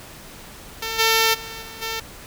5% pulse tone with level steps, 449 Hz, A4, 35 cents sharp, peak -14 / -4 / -22 / -26 / -14 dBFS, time 0.82-2 s, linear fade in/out 5 ms, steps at 0.98 / 1.33 / 1.61 / 1.81 s, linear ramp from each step 20 ms, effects pink hiss -41 dBFS RMS until 2.26 s

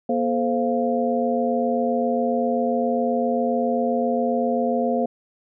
sine tone cluster, 238.9 / 433.5 / 521 / 695 Hz, A#3 / A4 / C5 / F5, +43 / -26 / -7 / -9 cents, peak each -23 / -27 / -24 / -25 dBFS, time 0.09-5.06 s, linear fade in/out 5 ms, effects none

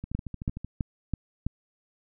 two click trains, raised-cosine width 5 ms, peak -23 / -15 dBFS, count 9 / 5, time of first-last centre 0.04-0.646 / 0.15-1.466 s, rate 13.2 / 3.04 Hz, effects none

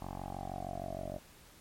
10% pulse tone with low-pass filter sweep, 46.49 Hz, F#1, 9 cents sharp, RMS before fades -41 dBFS, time 0-1.19 s, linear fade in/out 20 ms, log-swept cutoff 920 to 600 Hz, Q 8.4, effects pink hiss -58 dBFS RMS until 1.6 s + MP3 64 kbps

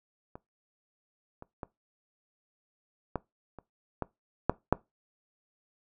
clicks, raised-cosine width 1 ms, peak -29 / -30 / -23 / -16 / -30 / -17 / -8 / -7 dBFS, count 8, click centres 0.355 / 1.424 / 1.632 / 3.157 / 3.587 / 4.023 / 4.496 / 4.726 s, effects noise-tail reverb RT60 0.2 s tail -21 dB re dry

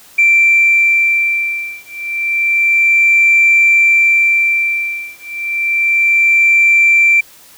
sine beating tone pair, 2349 / 2349.3 Hz, D7 / D7, 0 / 0 cents, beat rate 0.3 Hz, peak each -11 dBFS, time 0.18-7.21 s, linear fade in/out 10 ms, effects tanh soft clip ceiling -2 dBFS + white hiss -42 dBFS RMS until 7.57 s

